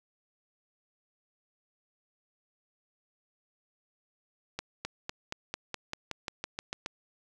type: accelerating click train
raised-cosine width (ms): 0.2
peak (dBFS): -17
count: 13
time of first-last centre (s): 4.59-6.861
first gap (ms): 260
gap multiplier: 0.94
effects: none